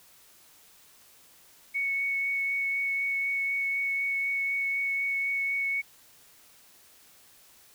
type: tone with vibrato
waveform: sine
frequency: 2217 Hz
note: C#7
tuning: in tune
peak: -26 dBFS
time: 1.74-5.82 s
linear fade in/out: 20 ms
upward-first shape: triangle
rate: 4 Hz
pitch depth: 10 cents each way
effects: white hiss -57 dBFS RMS until 7.74 s